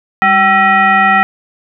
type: tone with frequency modulation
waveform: sine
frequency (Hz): 1336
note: E6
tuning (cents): +23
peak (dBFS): -6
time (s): 0.22-1.23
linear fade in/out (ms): 0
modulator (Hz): 568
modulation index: 1.5
effects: none